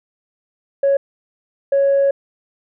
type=tone bursts at uneven times; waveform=sine; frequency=554.4 Hz; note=C#5; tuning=in tune; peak=-10 dBFS; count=2; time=0.83-0.97 / 1.72-2.11 s; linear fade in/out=5 ms; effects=tanh soft clip ceiling -9 dBFS